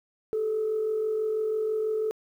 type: tone pair together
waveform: sine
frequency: 390 / 436.1 Hz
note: G4 / A4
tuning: -9 / -15 cents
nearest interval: major second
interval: 194 cents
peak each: -35 / -24 dBFS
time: 0.33-2.11 s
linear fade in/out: 0 ms
effects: tanh soft clip ceiling -20 dBFS + 10-bit